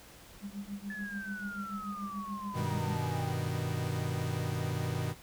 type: tone with tremolo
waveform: sine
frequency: 201.3 Hz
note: G3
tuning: 46 cents sharp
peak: -34 dBFS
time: 0.41-3.02 s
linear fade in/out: 50 ms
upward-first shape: triangle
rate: 6.9 Hz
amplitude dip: 100%
type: exponential sweep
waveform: sine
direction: down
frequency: 1740 to 777 Hz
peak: -39 dBFS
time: 0.9-3.33 s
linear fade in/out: 2 ms
type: chord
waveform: 45% pulse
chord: G augmented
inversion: none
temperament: equal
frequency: 98 / 123.47 / 155.56 Hz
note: G2 / B2 / D#3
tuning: 0 / 0 / 0 cents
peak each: -37 / -35 / -36 dBFS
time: 2.53-5.15 s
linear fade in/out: 50 ms
effects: pink hiss -54 dBFS RMS until 5.22 s

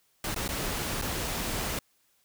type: noise with dropouts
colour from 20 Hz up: pink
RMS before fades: -32 dBFS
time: 0.24-1.79 s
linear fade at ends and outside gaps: 2 ms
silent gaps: 0.345-0.361 / 0.479-0.489 / 1.015-1.021 s
effects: white hiss -69 dBFS RMS until 2.24 s

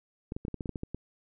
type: clicks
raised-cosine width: 3 ms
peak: -22 dBFS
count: 11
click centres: 0.321 / 0.365 / 0.451 / 0.482 / 0.543 / 0.608 / 0.658 / 0.693 / 0.758 / 0.834 / 0.946 s
effects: none

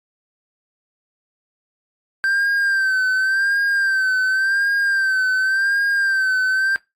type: tone with vibrato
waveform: triangle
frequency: 1568 Hz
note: G6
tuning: in tune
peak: -14 dBFS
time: 2.24-6.76 s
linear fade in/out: 0 ms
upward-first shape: sine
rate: 0.9 Hz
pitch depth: 57 cents each way
effects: noise-tail reverb RT60 0.2 s tail -21 dB re dry + AAC 64 kbps

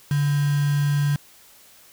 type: tone with quantisation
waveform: sine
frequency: 144.2 Hz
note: D3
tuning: 31 cents flat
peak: -18 dBFS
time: 0.11-1.16 s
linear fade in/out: 2 ms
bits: 5
effects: white hiss -51 dBFS RMS until 1.92 s

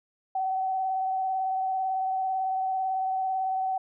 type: tone with vibrato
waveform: sine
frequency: 759 Hz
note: F#5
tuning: 44 cents sharp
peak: -25 dBFS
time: 0.35-3.78 s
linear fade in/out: 5 ms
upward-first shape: sine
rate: 18 Hz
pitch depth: 18 cents each way
effects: none

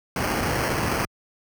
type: noise with sample-and-hold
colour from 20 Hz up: pink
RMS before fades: -24 dBFS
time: 0.16-1.05 s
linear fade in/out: 2 ms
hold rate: 3675 Hz
effects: high-pass 60 Hz 12 dB/octave

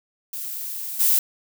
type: noise with level steps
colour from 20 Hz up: violet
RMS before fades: -31 / -18 dBFS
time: 0.33-1.19 s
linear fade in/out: 2 ms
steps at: 0.99 s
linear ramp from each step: 20 ms
effects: none

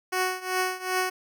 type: tone with tremolo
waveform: 10% pulse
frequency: 370 Hz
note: F#4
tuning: in tune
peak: -14 dBFS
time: 0.12-1.1 s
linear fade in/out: 10 ms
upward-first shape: triangle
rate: 2.6 Hz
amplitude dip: 90%
effects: none

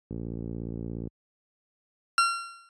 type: click train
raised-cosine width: 3 ms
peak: -22 dBFS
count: 56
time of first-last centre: 0.11-1.073 s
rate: 57.1 Hz
type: tone with exponential decay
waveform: 40% pulse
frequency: 1371 Hz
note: F6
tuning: 32 cents flat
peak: -16 dBFS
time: 2.18-2.69 s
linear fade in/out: 1 ms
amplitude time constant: 110 ms
effects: high-pass 60 Hz 12 dB/octave + resampled to 22050 Hz

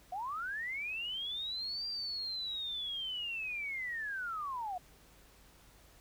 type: linear two-way sweep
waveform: sine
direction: up then down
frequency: 698.5 to 4756 to 698.5 Hz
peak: -36 dBFS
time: 0.12-4.78 s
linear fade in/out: 5 ms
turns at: 1.87 s
effects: added 50 Hz sine -65 dBFS peak until 6 s + pink hiss -62 dBFS RMS until 6 s

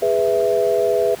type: chord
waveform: sine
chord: E major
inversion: first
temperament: just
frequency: 412 / 494.4 / 659.3 Hz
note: G#4 / B4 / E5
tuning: -14 / +2 / 0 cents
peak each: -19 dBFS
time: 0.02-1.15 s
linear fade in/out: 5 ms
effects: pink hiss -37 dBFS RMS until 1.2 s + high-pass 80 Hz 12 dB/octave

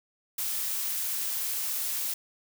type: noise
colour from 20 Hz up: blue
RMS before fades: -31 dBFS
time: 0.38-2.14 s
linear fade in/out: 5 ms
effects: none

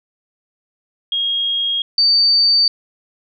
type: tone pair in turn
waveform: sine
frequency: 3265 / 4596 Hz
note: G#7 / D8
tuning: -30 / -38 cents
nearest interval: tritone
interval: 592 cents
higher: second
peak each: -16 / -10 dBFS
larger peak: second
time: 1.12-1.82 / 1.98-2.68 s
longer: neither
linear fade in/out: 2 ms
effects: none

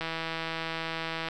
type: click train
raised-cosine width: 0.3 ms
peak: -17 dBFS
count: 209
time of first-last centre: 0.01-1.286 s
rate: 163 Hz
effects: none

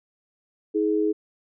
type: tone pair together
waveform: sine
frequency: 319.1 / 420.6 Hz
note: D#4 / G#4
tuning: +44 / +22 cents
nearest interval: perfect fourth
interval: 478 cents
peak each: -23 / -22 dBFS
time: 0.74-1.13 s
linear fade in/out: 20 ms
effects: none

